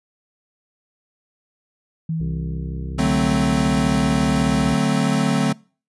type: tone with exponential decay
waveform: sine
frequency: 161.7 Hz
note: E3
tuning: 33 cents flat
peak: -20 dBFS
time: 2.09-4.67 s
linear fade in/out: 5 ms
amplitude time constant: 560 ms
type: harmonic tone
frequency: 65.41 Hz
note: C2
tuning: in tune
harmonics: 1 / 2 / 3 / 4 / 5 / 6 / 7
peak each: -28 / -34 / -38 / -40 / -42 / -44 / -45 dBFS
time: 2.2-4.75 s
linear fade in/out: 5 ms
type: chord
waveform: square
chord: D dominant seventh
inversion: none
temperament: equal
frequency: 146.83 / 185 / 220 / 261.6 Hz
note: D3 / F#3 / A3 / C4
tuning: 0 / 0 / 0 / 0 cents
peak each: -23 dBFS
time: 2.98-5.53 s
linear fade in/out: 10 ms
effects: noise-tail reverb RT60 0.4 s tail -25 dB re dry + resampled to 24000 Hz